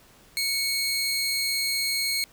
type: tone pair together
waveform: sawtooth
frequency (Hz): 2217 / 4190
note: C#7 / C8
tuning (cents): 0 / +2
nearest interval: major seventh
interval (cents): 1102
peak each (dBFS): -24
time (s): 0.37-2.24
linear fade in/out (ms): 0
effects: pink hiss -55 dBFS RMS until 2.32 s